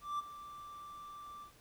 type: tone with ADSR envelope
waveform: triangle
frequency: 1174 Hz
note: D6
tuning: 1 cent flat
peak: -31 dBFS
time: 0.01-1.52 s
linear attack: 180 ms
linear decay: 20 ms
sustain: -14 dB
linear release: 100 ms
effects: pink hiss -63 dBFS RMS until 1.6 s